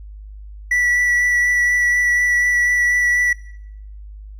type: tone with vibrato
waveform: triangle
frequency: 1955 Hz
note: B6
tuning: 18 cents flat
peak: -12 dBFS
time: 0.71-3.33 s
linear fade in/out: 5 ms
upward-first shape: sine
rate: 4.1 Hz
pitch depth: 10 cents each way
effects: noise-tail reverb RT60 0.8 s tail -22 dB re dry + added 51 Hz sine -33 dBFS peak until 4.39 s